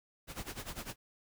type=noise with tremolo; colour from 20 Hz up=pink; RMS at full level=-40 dBFS; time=0.27-0.96 s; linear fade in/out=50 ms; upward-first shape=sine; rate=10 Hz; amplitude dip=85%; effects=none